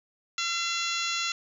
harmonic tone, 681 Hz, F5, 44 cents flat, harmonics 2 / 3 / 4 / 5 / 6 / 7 / 8 / 9 / 10, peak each -34 / -37 / -33 / -35 / -34 / -43 / -40 / -40 / -38 dBFS, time 0.38-1.32 s, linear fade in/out 2 ms, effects 10-bit

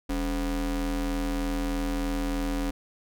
square ring-modulated tone, 119.4 Hz, A#2, 42 cents sharp, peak -24 dBFS, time 0.09-2.71 s, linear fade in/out 10 ms, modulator 161 Hz, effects none

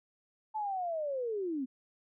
sine linear sweep, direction down, 880 to 246.9 Hz, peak -32 dBFS, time 0.54-1.66 s, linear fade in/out 20 ms, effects none

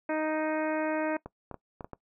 harmonic tone, 311.1 Hz, D#4, in tune, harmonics 1 / 2 / 3 / 4 / 5 / 6 / 7 / 8, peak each -31 / -31 / -36 / -43 / -39 / -43 / -44 / -46 dBFS, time 0.09-1.17 s, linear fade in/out 5 ms
clicks, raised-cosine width 1 ms, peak -25 dBFS, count 6, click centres 1.26 / 1.513 / 1.543 / 1.808 / 1.845 / 1.933 s
effects noise-tail reverb RT60 0.1 s tail -20 dB re dry

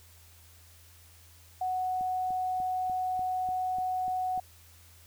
sine tone, 740 Hz, F#5, in tune, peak -28 dBFS, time 1.61-4.4 s, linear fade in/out 5 ms
click train, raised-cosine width 3 ms, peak -35 dBFS, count 9, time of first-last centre 2.01-4.377 s, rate 3.38 Hz
effects added 84 Hz sine -56 dBFS peak until 5.06 s + white hiss -58 dBFS RMS until 5.06 s

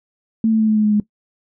sine tone with pitch steps, 223 / 220.6 / 218.2 / 215.8 / 213.4 / 211.1 / 208.8 Hz, A3 / A3 / A3 / A3 / G#3 / G#3 / G#3, +23 / +5 / -14 / -33 / +47 / +29 / +10 cents, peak -12 dBFS, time 0.44-1 s, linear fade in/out 2 ms, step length 80 ms, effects noise-tail reverb RT60 0.1 s tail -18 dB re dry

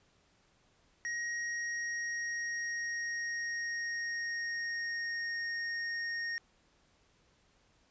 square tone with pitch glide, 1885 to 1854.8 Hz, A#6 to A#6, +19 to -9 cents, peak -35 dBFS, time 1.05-6.38 s, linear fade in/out 0 ms, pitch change -28 cents, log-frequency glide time 1.27-5.4 s, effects pink hiss -69 dBFS RMS until 7.9 s + resampled to 16000 Hz

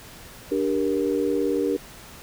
sine chord, G minor, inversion second, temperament equal with one note detuned, 293.7 / 392 / 470.2 Hz, D4 / G4 / Bb4, 0 / 0 / +15 cents, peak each -25 dBFS, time 0.51-1.77 s, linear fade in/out 10 ms, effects pink hiss -44 dBFS RMS until 2.22 s

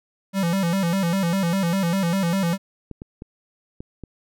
square tone with vibrato, 181.6 Hz, F#3, 32 cents flat, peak -20 dBFS, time 0.33-2.58 s, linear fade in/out 50 ms, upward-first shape square, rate 5 Hz, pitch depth 120 cents each way
clicks, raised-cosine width 3 ms, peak -22 dBFS, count 5, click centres 2.913 / 3.019 / 3.221 / 3.805 / 4.037 s
effects none

